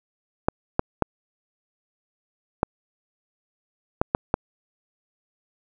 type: clicks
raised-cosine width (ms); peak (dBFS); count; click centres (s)
1; -4; 7; 0.485 / 0.794 / 1.023 / 2.631 / 4.015 / 4.149 / 4.341
effects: none